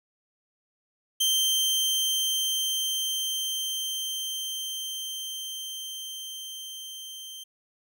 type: tone with level ramp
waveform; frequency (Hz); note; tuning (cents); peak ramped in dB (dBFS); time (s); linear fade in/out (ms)
sawtooth; 3136; G7; 0; -18 to -36; 1.2-7.44; 10
effects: none